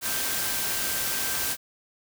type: tone in noise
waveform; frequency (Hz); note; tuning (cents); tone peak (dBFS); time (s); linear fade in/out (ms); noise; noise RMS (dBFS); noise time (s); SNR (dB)
sine; 1568; G6; 0; -38; 0.01-1.57; 50; white; -28; 0.01-1.57; -13
effects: none